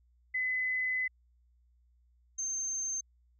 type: tone pair in turn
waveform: sine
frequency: 2019 / 6314 Hz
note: B6 / G8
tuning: +38 / +12 cents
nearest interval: octave + minor sixth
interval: 1974 cents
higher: second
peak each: -29 / -32 dBFS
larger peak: first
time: 0.34-1.08 / 2.38-3.01 s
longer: first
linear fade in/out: 10 ms
effects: added 60 Hz sine -64 dBFS peak until 3.39 s